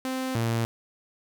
sawtooth tone pair in turn, 260 / 115.18 Hz, C4 / A#2, -11 / -20 cents, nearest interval octave + major second, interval 1409 cents, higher first, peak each -24 / -20 dBFS, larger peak second, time 0.05-0.35 / 0.35-0.65 s, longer neither, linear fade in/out 0 ms, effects none

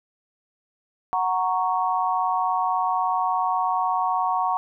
sine chord, F# major, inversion none, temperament equal, 740 / 932.3 / 1108.7 Hz, F#5 / A#5 / C#6, 0 / 0 / 0 cents, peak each -24 / -25 / -25 dBFS, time 1.13-4.57 s, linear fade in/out 0 ms, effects none

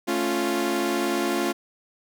sawtooth chord, A augmented, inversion none, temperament equal, 220 / 277.2 / 349.2 Hz, A3 / C#4 / E#4, 0 / 0 / 0 cents, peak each -26 / -24 / -21 dBFS, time 0.07-1.53 s, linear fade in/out 20 ms, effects none

